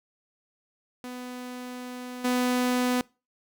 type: tone with level steps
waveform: sawtooth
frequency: 249.2 Hz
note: B3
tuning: 16 cents sharp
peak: -32 / -19 dBFS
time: 1.04-3.01 s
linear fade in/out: 0 ms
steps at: 2.24 s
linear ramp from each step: 10 ms
effects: noise-tail reverb RT60 0.3 s tail -24 dB re dry